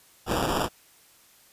violet noise with sample-and-hold, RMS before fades -26 dBFS, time 0.26-0.69 s, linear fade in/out 50 ms, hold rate 2100 Hz, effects white hiss -57 dBFS RMS until 1.52 s + resampled to 32000 Hz

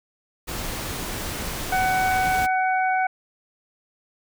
pink noise, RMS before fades -30 dBFS, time 0.47-2.47 s, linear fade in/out 20 ms
harmonic tone, 749 Hz, F#5, 21 cents sharp, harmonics 1 / 2 / 3, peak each -20 / -26 / -30 dBFS, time 1.72-3.07 s, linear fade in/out 5 ms
effects none

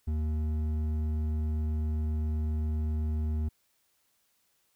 triangle tone with hard clipping, 77.3 Hz, D#2, 11 cents flat, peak -29 dBFS, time 0.07-3.49 s, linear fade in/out 10 ms, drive 11 dB, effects white hiss -72 dBFS RMS until 4.75 s

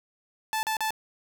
sawtooth tone bursts, 875 Hz, A5, 10 cents flat, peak -22 dBFS, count 3, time 0.53-0.906 s, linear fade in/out 0 ms, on 100 ms, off 38 ms, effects none

